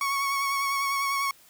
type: tone with vibrato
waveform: 30% pulse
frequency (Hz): 1108.7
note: C#6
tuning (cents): 0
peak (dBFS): -22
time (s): 0.01-1.31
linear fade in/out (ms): 2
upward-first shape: sine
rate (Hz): 10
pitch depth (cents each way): 25
effects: white hiss -56 dBFS RMS until 1.49 s